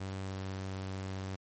sawtooth tone with pitch glide, 96 to 95.45 Hz, G2 to G2, -36 to -46 cents, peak -33 dBFS, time 0-1.36 s, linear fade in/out 10 ms, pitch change -10 cents, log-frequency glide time 0.14-0.47 s, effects MP3 32 kbps

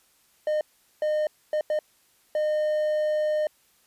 triangle tone bursts at uneven times, 610 Hz, D#5, 34 cents flat, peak -20 dBFS, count 5, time 0.47-0.61 / 1.02-1.27 / 1.53-1.61 / 1.7-1.79 / 2.35-3.47 s, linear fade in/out 2 ms, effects white hiss -63 dBFS RMS until 3.86 s + resampled to 32000 Hz

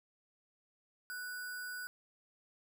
sine tone with sample-and-hold, 1480 Hz, F#6, in tune, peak -40 dBFS, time 1.1-1.87 s, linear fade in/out 0 ms, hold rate 6300 Hz, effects none

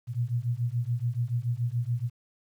sine beating tone pair, 116.54 / 123.54 Hz, A#2 / B2, 0 / +1 cents, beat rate 7 Hz, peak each -29 dBFS, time 0.07-2.1 s, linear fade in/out 50 ms, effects 10-bit

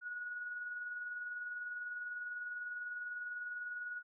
sine tone with tremolo, 1458 Hz, F#6, 26 cents flat, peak -38 dBFS, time 0.01-4.03 s, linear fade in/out 50 ms, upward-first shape triangle, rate 20 Hz, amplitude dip 45%, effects none

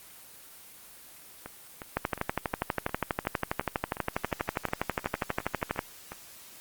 two click trains, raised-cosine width 0.5 ms, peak -11 / -22 dBFS, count 48 / 14, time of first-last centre 1.97-5.791 / 1.46-6.119 s, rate 12.3 / 2.79 Hz, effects white hiss -50 dBFS RMS until 6.6 s + Opus 24 kbps

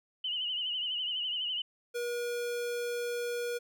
sine tone with vibrato, 2960 Hz, F#7, in tune, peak -31 dBFS, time 0.24-1.62 s, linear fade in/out 5 ms, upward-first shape sine, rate 12 Hz, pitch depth 70 cents each way
square tone, 480 Hz, B4, 49 cents flat, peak -33 dBFS, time 1.94-3.59 s, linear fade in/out 20 ms
effects none

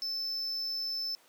triangle tone, 5274 Hz, E8, in tune, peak -31 dBFS, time 0.02-1.15 s, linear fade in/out 0 ms, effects pink hiss -61 dBFS RMS until 1.28 s + high-pass 400 Hz 12 dB/octave

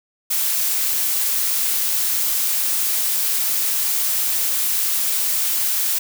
blue noise, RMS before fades -20 dBFS, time 0.3-5.99 s, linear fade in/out 10 ms, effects none

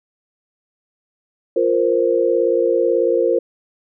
sine chord, F suspended fourth, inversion none, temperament just, 349.2 / 465.6 / 523.8 Hz, F4 / Bb4 / C5, 0 / -2 / +2 cents, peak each -19 / -17 / -18 dBFS, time 1.56-3.39 s, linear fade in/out 5 ms, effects none

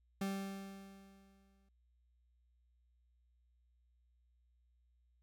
40% pulse tone with exponential decay, 195.3 Hz, G3, 6 cents flat, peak -34 dBFS, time 0.21-1.69 s, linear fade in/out 5 ms, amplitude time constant 320 ms, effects added 60 Hz sine -70 dBFS peak until 5.22 s

